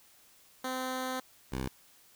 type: tone pair in turn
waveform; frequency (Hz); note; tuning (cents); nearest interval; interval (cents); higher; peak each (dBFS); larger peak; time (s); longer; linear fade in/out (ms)
10% pulse; 257.8 / 65.31; C4 / C2; -26 / -3; 2 octaves; 2377; first; -25; neither; 0.64-1.2 / 1.52-1.68; first; 5
effects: white hiss -61 dBFS RMS until 2.15 s